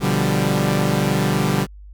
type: chord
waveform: sawtooth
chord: G dominant seventh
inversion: first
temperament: equal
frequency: 123.47 / 146.83 / 174.61 / 196 Hz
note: B2 / D3 / F3 / G3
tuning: 0 / 0 / 0 / 0 cents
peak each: -20 / -17 / -21 / -17 dBFS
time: 0-1.67 s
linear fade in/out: 50 ms
effects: added 50 Hz sine -37 dBFS peak until 1.93 s